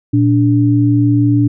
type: tone pair together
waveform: sine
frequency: 117 / 290.8 Hz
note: A#2 / D4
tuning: +7 / -17 cents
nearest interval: octave + major third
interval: 1576 cents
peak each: -11 dBFS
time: 0.13-1.48 s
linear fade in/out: 10 ms
effects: none